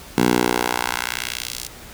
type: tone with high-pass filter sweep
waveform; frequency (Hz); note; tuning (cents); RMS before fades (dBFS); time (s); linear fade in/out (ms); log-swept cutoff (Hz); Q
10% pulse; 60.6; B1; -32; -22; 0.18-1.67; 0; 200 to 5500; 1
effects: pink hiss -40 dBFS RMS until 1.93 s

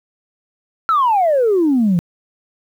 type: exponential sweep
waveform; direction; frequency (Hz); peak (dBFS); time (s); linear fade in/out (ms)
sine; down; 1368 to 164.81; -10; 0.89-1.99; 0
effects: tanh soft clip ceiling -8 dBFS + 8-bit

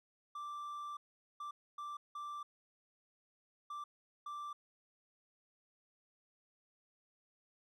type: tone bursts at uneven times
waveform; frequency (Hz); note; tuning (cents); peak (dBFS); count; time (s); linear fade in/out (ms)
triangle; 1174.7; D6; 0; -40; 6; 0.35-0.97 / 1.4-1.51 / 1.78-1.97 / 2.15-2.43 / 3.7-3.84 / 4.26-4.53; 5
effects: none

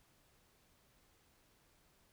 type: silence
effects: pink hiss -71 dBFS RMS until 2.12 s

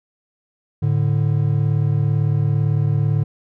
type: tone pair together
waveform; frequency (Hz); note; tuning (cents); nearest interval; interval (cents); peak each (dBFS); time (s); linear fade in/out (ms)
triangle; 108.93 / 146.83; A2 / D3; -17 / 0; perfect fourth; 517; -16; 0.82-3.24; 10
effects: none

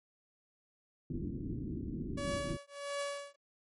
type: low-pass noise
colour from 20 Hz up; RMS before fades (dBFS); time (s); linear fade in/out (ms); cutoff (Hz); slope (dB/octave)
white; -39; 1.1-2.57; 2; 340; 48
type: tone with tremolo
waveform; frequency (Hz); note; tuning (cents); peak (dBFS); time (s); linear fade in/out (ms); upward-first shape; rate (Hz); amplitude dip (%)
sawtooth; 568; C#5; +42; -30; 2.17-3.36; 10; triangle; 1.5; 100
effects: MP3 48 kbps

